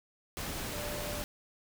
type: tone in noise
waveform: sine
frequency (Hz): 590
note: D5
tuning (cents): +8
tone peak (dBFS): -41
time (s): 0.73-1.22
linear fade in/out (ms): 0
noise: pink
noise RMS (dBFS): -38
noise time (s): 0.37-1.24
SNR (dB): -6
effects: none